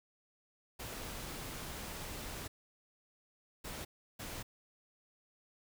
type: noise bursts at uneven times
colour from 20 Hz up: pink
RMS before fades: -44 dBFS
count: 3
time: 0.79-2.48 / 3.64-3.85 / 4.19-4.43 s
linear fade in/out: 10 ms
effects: none